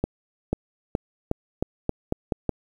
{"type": "accelerating click train", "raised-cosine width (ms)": 2, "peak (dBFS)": -9, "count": 9, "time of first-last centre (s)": [0.04, 2.493], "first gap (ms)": 490, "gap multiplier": 0.86, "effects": ["8-bit"]}